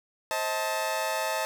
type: chord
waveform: sawtooth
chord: A diminished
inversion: first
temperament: just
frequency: 528 / 633.6 / 880 Hz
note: C5 / Eb5 / A5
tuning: +16 / +31 / 0 cents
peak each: -31 / -27 / -27 dBFS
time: 0.31-1.45 s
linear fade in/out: 0 ms
effects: none